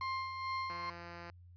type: tone with tremolo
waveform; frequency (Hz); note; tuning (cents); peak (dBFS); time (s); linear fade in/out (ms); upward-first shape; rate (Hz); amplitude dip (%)
35% pulse; 1056; C6; +16; -33; 0.01-0.9; 2; sine; 2.3; 50
type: tone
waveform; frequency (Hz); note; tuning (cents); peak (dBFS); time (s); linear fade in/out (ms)
5% pulse; 172; F3; -26; -35; 0.7-1.3; 0
effects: added 88 Hz sine -54 dBFS peak until 1.56 s + resampled to 11025 Hz